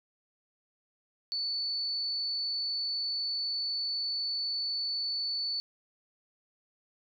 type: tone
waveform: sine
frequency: 4474 Hz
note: C#8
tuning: 15 cents sharp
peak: -30 dBFS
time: 1.32-5.6 s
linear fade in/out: 0 ms
effects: none